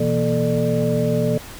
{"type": "tone cluster", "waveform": "sine", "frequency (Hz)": [123.8, 165.6, 236, 437.4, 596], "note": ["B2", "E3", "A#3", "A4", "D5"], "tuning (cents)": [5, 8, 22, -10, 25], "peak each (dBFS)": -23, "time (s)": [0, 1.38], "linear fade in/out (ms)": 5, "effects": ["pink hiss -38 dBFS RMS until 1.59 s"]}